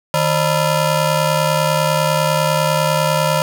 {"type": "ring-modulated tone", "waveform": "20% pulse", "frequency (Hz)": 380, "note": "F#4", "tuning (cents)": 46, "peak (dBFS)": -6, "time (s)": [0.14, 3.42], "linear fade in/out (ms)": 0, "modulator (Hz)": 225, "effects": []}